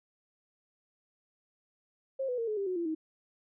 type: tone with pitch steps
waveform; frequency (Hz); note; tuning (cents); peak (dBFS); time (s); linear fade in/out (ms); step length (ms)
sine; 535 / 496.3 / 460.4 / 427.1 / 396.2 / 367.5 / 340.9 / 316.3; C5 / B4 / A#4 / G#4 / G4 / F#4 / F4 / D#4; +38 / +8 / -22 / +48 / +18 / -12 / -42 / +29; -30; 2.19-2.95; 10; 95
effects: none